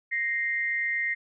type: tone pair together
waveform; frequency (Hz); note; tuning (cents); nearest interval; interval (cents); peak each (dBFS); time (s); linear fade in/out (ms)
sine; 1865 / 2093; A#6 / C7; 0 / 0; major second; 200; -28; 0.11-1.15; 20
effects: none